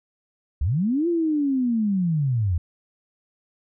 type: linear two-way sweep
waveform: sine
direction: up then down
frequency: 58 to 349.2 to 79.5 Hz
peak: -19 dBFS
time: 0.61-2.58 s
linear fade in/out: 5 ms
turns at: 1.08 s
effects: none